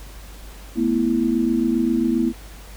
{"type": "chord", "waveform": "sine", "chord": "A suspended second", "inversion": "none", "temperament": "just", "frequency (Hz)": [220, 247.5, 330], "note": ["A3", "B3", "E4"], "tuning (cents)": [0, 4, 2], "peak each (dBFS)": [-23, -20, -21], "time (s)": [0.75, 2.33], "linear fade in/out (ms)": 50, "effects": ["added 50 Hz sine -38 dBFS peak until 2.76 s", "pink hiss -44 dBFS RMS until 2.76 s"]}